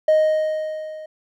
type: tone with level ramp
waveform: triangle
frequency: 622.3 Hz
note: D#5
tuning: in tune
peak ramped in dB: -8 to -31 dBFS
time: 0.08-1.06 s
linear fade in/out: 5 ms
effects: tanh soft clip ceiling -7 dBFS